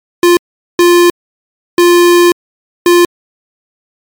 square tone bursts at uneven times, 349.2 Hz, F4, in tune, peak -4 dBFS, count 4, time 0.23-0.37 / 0.79-1.1 / 1.78-2.32 / 2.86-3.05 s, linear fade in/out 2 ms, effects MP3 96 kbps

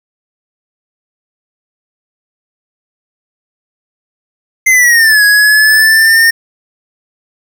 square exponential two-way sweep, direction down then up, 2093 to 1661.2 to 1832 Hz, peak -5 dBFS, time 4.66-6.31 s, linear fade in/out 10 ms, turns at 5.24 s, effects 7-bit

